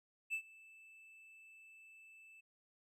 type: tone with ADSR envelope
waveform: triangle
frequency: 2637 Hz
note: E7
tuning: in tune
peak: -33 dBFS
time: 0.3-2.41 s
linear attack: 35 ms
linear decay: 82 ms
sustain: -23 dB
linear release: 12 ms
effects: none